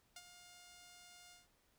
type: tone with ADSR envelope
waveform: 5% pulse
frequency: 709 Hz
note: F5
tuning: 26 cents sharp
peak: -38 dBFS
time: 0.16-1.48 s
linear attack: 4 ms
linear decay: 44 ms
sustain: -9 dB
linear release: 160 ms
effects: pink hiss -75 dBFS RMS until 1.78 s